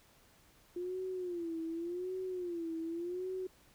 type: tone with vibrato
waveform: sine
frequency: 349.2 Hz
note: F4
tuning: in tune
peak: -36 dBFS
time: 0.76-3.47 s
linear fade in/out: 5 ms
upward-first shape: sine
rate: 0.87 Hz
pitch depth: 120 cents each way
effects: pink hiss -65 dBFS RMS until 3.74 s